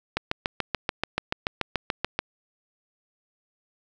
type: click train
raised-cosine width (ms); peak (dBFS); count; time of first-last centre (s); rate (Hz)
0.3; -8; 15; 0.17-2.19; 6.93
effects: none